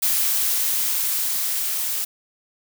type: noise with level ramp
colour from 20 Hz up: blue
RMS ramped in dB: -20 to -25 dBFS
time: 0.02-2.05 s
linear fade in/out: 10 ms
effects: none